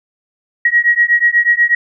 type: beating tone pair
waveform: sine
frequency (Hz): 1897 / 1905.2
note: A#6 / A#6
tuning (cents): +30 / +37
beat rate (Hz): 8.2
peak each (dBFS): -12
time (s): 0.65-1.75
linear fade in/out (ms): 5
effects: none